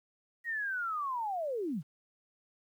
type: linear sweep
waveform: sine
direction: down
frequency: 1903 to 123.47 Hz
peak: -32 dBFS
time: 0.44-1.83 s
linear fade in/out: 50 ms
effects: 11-bit

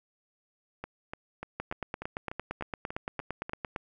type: two click trains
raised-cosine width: 0.5 ms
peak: -18 / -22 dBFS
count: 20 / 10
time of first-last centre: 1.6-3.762 / 0.84-3.495 s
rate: 8.79 / 3.39 Hz
effects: none

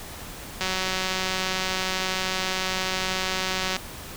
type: click train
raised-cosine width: 0.2 ms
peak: -9 dBFS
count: 591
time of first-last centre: 0.61-3.765 s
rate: 187 Hz
effects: pink hiss -39 dBFS RMS until 4.16 s

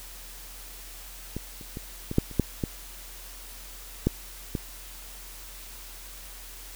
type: clicks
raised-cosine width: 3 ms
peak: -19 / -30 / -22 / -18 / -6 / -29 / -7 / -13 / -8 / -15 dBFS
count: 10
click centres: 1.366 / 1.612 / 1.771 / 2.114 / 2.184 / 2.313 / 2.397 / 2.638 / 4.07 / 4.552 s
effects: added 42 Hz sine -45 dBFS peak until 6.75 s + white hiss -45 dBFS RMS until 6.75 s

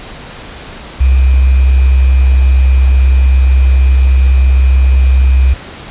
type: tone with sample-and-hold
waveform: sine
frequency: 65.41 Hz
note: C2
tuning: in tune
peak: -4 dBFS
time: 1-5.54 s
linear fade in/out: 10 ms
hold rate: 2450 Hz
effects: pink hiss -29 dBFS RMS until 5.9 s + resampled to 8000 Hz

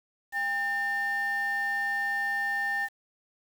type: tone pair together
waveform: sine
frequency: 801.8 / 1800 Hz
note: G5 / A6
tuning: +39 / +39 cents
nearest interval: octave + major second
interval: 1400 cents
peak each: -32 / -26 dBFS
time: 0.32-2.89 s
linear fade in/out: 50 ms
effects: tanh soft clip ceiling -22 dBFS + 8-bit

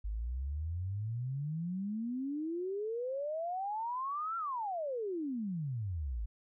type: exponential two-way sweep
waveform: sine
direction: up then down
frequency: 50 to 1376 to 50 Hz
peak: -34 dBFS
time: 0.04-6.26 s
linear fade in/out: 10 ms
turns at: 4.37 s
effects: none

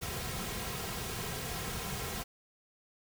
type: noise with comb filter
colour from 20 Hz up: pink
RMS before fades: -38 dBFS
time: 0.01-2.24 s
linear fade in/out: 20 ms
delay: 3.4 ms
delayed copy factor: -0.6
effects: none

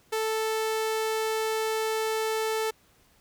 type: tone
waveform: sawtooth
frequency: 440 Hz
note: A4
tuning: in tune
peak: -22 dBFS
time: 0.12-2.71 s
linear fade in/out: 10 ms
effects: pink hiss -62 dBFS RMS until 3.2 s

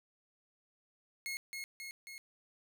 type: tone with echo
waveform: sawtooth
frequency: 2164 Hz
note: C#7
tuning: 42 cents flat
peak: -34 dBFS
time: 1.26-1.37 s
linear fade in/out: 0 ms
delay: 270 ms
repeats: 3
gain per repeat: -3 dB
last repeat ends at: 2.18 s
effects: none

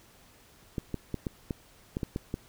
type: clicks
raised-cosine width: 3 ms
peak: -18 dBFS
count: 9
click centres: 0.782 / 0.943 / 1.143 / 1.268 / 1.508 / 1.969 / 2.032 / 2.161 / 2.341 s
effects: pink hiss -58 dBFS RMS until 2.48 s

